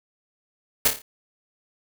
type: noise with echo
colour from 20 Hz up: white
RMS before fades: -17 dBFS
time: 0.85-0.88 s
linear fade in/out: 5 ms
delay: 28 ms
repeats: 5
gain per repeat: -6 dB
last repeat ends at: 1.02 s
effects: none